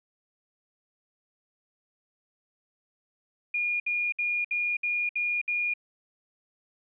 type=tone bursts; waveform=sine; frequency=2430 Hz; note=D#7; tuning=42 cents flat; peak=-25 dBFS; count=7; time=3.54-5.738 s; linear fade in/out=5 ms; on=260 ms; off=63 ms; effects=none